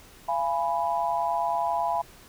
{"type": "chord", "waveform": "sine", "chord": "F diminished", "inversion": "none", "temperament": "equal with one note detuned", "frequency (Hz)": [683.3, 830.6, 987.8], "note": ["F5", "Ab5", "Cb6"], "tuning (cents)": [-38, 0, 0], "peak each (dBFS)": -28, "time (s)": [0.28, 2.02], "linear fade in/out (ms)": 10, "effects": ["pink hiss -51 dBFS RMS until 2.28 s"]}